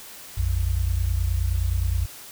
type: tone pair together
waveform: sine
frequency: 57.72 / 87.31 Hz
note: A#1 / F2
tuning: -16 / 0 cents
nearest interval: perfect fifth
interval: 716 cents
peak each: -23 dBFS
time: 0.37-2.06 s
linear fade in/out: 10 ms
effects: white hiss -42 dBFS RMS until 2.31 s